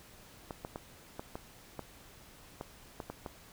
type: clicks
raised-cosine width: 1 ms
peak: -25 dBFS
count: 10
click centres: 0.508 / 0.649 / 0.759 / 1.195 / 1.355 / 1.793 / 2.611 / 3.002 / 3.1 / 3.262 s
effects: pink hiss -56 dBFS RMS until 3.52 s